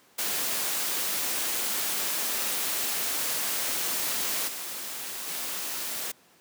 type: noise with level steps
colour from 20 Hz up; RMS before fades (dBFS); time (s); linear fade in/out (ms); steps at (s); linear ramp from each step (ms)
white; -29 / -36 / -33; 0.18-6.12; 10; 4.47 / 5.27; 20
effects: pink hiss -59 dBFS RMS until 6.4 s + high-pass 200 Hz 12 dB/octave